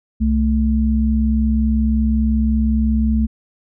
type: tone pair together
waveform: sine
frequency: 65.5 / 220 Hz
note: C2 / A3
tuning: +2 / 0 cents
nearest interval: octave + major sixth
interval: 2098 cents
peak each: -16 dBFS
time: 0.2-3.27 s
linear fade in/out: 20 ms
effects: none